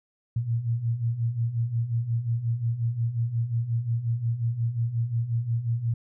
sine beating tone pair, 113 / 118.6 Hz, A2 / A#2, +47 / +30 cents, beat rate 5.6 Hz, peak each -30 / -25 dBFS, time 0.36-5.94 s, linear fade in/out 5 ms, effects none

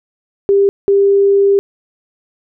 sine tone bursts at uneven times, 397.7 Hz, G4, 25 cents sharp, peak -7 dBFS, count 2, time 0.49-0.69 / 0.88-1.59 s, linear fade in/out 0 ms, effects none

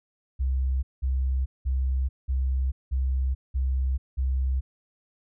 sine tone bursts, 65.41 Hz, C2, in tune, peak -22 dBFS, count 7, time 0.39-4.61 s, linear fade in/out 20 ms, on 440 ms, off 190 ms, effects none

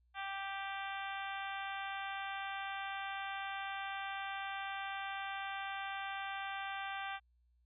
harmonic tone, 392 Hz, G4, in tune, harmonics 2 / 3 / 4 / 5 / 6 / 7 / 8 / 9, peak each -43 / -47 / -45 / -50 / -50 / -52 / -53 / -54 dBFS, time 0.14-7.2 s, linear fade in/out 50 ms, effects added 60 Hz sine -69 dBFS peak until 7.65 s

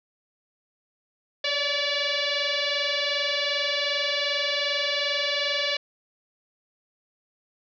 sine tone with frequency modulation, 587.3 Hz, D5, in tune, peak -23 dBFS, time 1.44-5.77 s, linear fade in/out 5 ms, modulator 576 Hz, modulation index 7, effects none

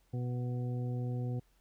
harmonic tone, 123.47 Hz, B2, in tune, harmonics 1 / 2 / 3 / 4 / 6, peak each -33 / -42 / -48 / -47 / -53 dBFS, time 0.13-1.4 s, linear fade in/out 10 ms, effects added 44 Hz sine -68 dBFS peak until 1.6 s + pink hiss -73 dBFS RMS until 1.6 s

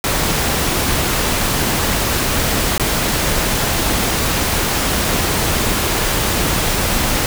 pink noise with dropouts, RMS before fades -17 dBFS, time 0.04-7.26 s, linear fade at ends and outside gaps 1 ms, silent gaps 2.779-2.797 s, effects none

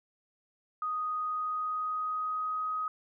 sine tone with pitch glide, 1244.5 to 1258.2 Hz, D#6 to D#6, 0 to +19 cents, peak -30 dBFS, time 0.82-2.88 s, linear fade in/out 2 ms, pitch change +19 cents, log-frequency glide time 1.2-2.69 s, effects none

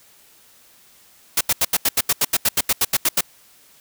white noise bursts, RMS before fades -17 dBFS, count 16, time 1.37-3.209 s, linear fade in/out 5 ms, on 39 ms, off 81 ms, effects white hiss -52 dBFS RMS until 3.8 s

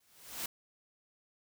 white noise with exponential growth, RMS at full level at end -35 dBFS, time 0-0.46 s, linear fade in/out 5 ms, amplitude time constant 100 ms, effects none

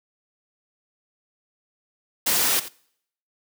white noise with echo, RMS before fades -21 dBFS, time 2.26-2.6 s, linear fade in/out 10 ms, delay 88 ms, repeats 1, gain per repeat -15 dB, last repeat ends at 2.688 s, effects noise-tail reverb RT60 0.7 s tail -25 dB re dry + high-pass 150 Hz 12 dB/octave

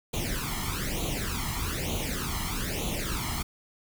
pink noise with flanger, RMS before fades -31 dBFS, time 0.13-3.43 s, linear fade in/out 10 ms, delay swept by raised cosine 0.29 to 0.98 ms, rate 1.1 Hz, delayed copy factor +0.8, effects none

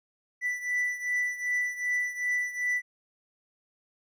triangle beating tone pair, 1975.5 / 1978.1 Hz, B6 / B6, 0 / +2 cents, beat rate 2.6 Hz, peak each -27 / -31 dBFS, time 0.41-2.82 s, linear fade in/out 50 ms, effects none

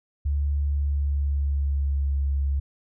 sine tone with pitch glide, 71.7 to 69.42 Hz, D2 to C#2, -41 to +3 cents, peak -21 dBFS, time 0.25-2.6 s, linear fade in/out 10 ms, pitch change -56 cents, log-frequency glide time 0.63-2.21 s, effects none

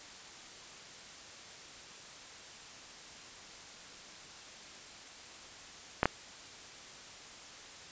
clicks, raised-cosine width 0.5 ms, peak -10 / -10 dBFS, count 2, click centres 6.031 / 6.056 s, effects white hiss -50 dBFS RMS until 7.91 s + resampled to 16000 Hz

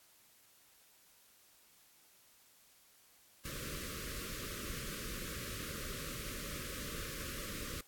pink band-stop noise, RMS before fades -43 dBFS, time 3.45-7.81 s, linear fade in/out 5 ms, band 590 to 1100 Hz, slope 96 dB/octave, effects white hiss -65 dBFS RMS until 7.87 s + AAC 64 kbps

